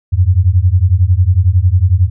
sine beating tone pair, 85.8 / 96.8 Hz, F2 / G2, -30 / -21 cents, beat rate 11 Hz, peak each -10 dBFS, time 0.12-2.1 s, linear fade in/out 20 ms, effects none

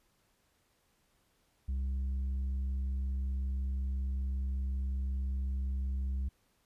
sine tone with tanh clipping, 66.1 Hz, C2, 18 cents sharp, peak -32 dBFS, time 1.68-6.29 s, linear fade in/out 10 ms, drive 4 dB, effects pink hiss -73 dBFS RMS until 6.65 s + resampled to 32000 Hz

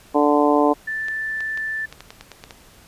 harmonic tone, 146.83 Hz, D3, in tune, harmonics 2 / 3 / 4 / 5 / 6 / 7, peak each -18 / -20 / -21 / -22 / -23 / -23 dBFS, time 0.14-0.74 s, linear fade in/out 20 ms
sine tone, 1763 Hz, A6, 3 cents sharp, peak -23 dBFS, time 0.87-1.86 s, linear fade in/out 10 ms
clicks, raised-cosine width 0.2 ms, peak -19 dBFS, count 10, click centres 1.084 / 1.406 / 1.575 / 1.926 / 2.006 / 2.105 / 2.21 / 2.317 / 2.439 / 2.508 s
effects pink hiss -49 dBFS RMS until 2.87 s + resampled to 32000 Hz

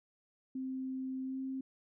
sine tone with pitch glide, 261.6 to 264.8 Hz, C4 to C4, 0 to +21 cents, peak -36 dBFS, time 0.55-1.61 s, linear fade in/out 5 ms, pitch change +21 cents, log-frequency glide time 1.23-1.39 s, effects none

